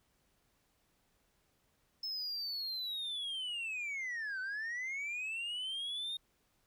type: linear two-way sweep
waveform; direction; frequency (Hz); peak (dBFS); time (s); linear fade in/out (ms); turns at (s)
sine; down then up; 5250 to 1494 to 3705; -34; 2.03-6.17; 5; 4.4
effects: tanh soft clip ceiling -36 dBFS + pink hiss -75 dBFS RMS until 6.66 s